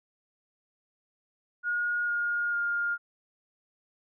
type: tone with pitch steps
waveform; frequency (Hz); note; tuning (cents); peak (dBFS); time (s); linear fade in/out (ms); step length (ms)
sine; 1437 / 1423.8 / 1410.7; F6 / F6 / F6; +49 / +33 / +17; -26; 1.63-2.98; 50; 450
effects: none